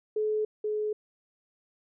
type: tone pair in turn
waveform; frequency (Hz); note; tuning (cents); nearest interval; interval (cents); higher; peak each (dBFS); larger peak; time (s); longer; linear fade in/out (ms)
sine; 428.6 / 424.9; A4 / G#4; -45 / +40; unison; 15; first; -25 / -27; first; 0.16-0.45 / 0.64-0.93; neither; 5
effects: none